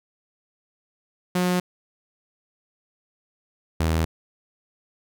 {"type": "tone pair in turn", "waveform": "sawtooth", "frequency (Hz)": [180.1, 80.64], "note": ["F#3", "E2"], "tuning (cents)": [-46, -38], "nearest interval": "octave + major second", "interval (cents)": 1392, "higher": "first", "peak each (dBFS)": -16, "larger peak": "neither", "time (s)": [[1.35, 1.6], [3.8, 4.05]], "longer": "neither", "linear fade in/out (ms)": 5, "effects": []}